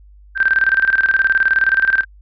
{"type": "tone with tremolo", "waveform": "sine", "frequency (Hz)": 1568, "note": "G6", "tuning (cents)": 0, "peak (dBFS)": -9, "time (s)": [0.35, 2.05], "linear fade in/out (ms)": 50, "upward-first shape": "square", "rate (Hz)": 19, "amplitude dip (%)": 75, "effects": ["added 50 Hz sine -41 dBFS peak until 2.21 s", "resampled to 11025 Hz"]}